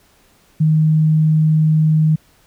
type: tone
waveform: sine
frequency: 156.1 Hz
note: D#3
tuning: 6 cents sharp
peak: -10 dBFS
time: 0.6-2.16 s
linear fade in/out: 10 ms
effects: pink hiss -54 dBFS RMS until 2.46 s